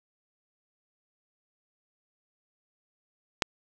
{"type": "click", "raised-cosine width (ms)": 0.2, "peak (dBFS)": -5, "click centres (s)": 3.422, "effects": []}